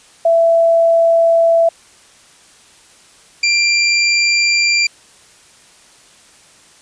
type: tone pair in turn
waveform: sine / 25% pulse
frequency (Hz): 666 / 2373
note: E5 / D7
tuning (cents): +18 / +17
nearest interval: octave + minor seventh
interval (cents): 2199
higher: second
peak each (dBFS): -8 / -7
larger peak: second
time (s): 0.25-1.69 / 3.43-4.87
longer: neither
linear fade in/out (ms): 5
effects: white hiss -46 dBFS RMS until 6.81 s + resampled to 22050 Hz